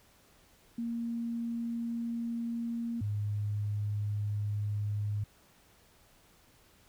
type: tone pair in turn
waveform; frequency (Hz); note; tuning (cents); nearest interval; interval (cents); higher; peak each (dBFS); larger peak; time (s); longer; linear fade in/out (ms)
sine; 233.1 / 103.83; A#3 / G#2; 0 / 0; octave + major second; 1400; first; -32 / -30; second; 0.78-3.01 / 3.01-5.24; neither; 5
effects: pink hiss -63 dBFS RMS until 6.88 s